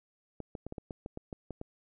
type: clicks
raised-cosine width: 2 ms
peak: -26 dBFS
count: 11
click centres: 0.403 / 0.552 / 0.666 / 0.724 / 0.782 / 0.908 / 1.061 / 1.174 / 1.328 / 1.507 / 1.614 s
effects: none